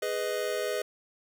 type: chord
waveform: square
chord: G# minor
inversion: none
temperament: just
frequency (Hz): 415.3 / 498.4 / 623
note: G#4 / B4 / D#5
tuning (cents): 0 / +16 / +2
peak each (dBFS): -34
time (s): 0.02-0.82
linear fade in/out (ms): 5
effects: none